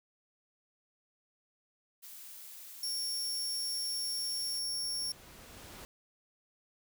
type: noise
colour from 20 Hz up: blue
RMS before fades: -49 dBFS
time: 2.02-4.6 s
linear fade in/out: 20 ms
type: noise with exponential growth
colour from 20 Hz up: pink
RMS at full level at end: -48 dBFS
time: 2.17-5.85 s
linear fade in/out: 0 ms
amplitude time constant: 800 ms
type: tone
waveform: sawtooth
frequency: 5490 Hz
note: F8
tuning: 31 cents flat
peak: -31 dBFS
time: 2.83-5.12 s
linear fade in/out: 2 ms
effects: none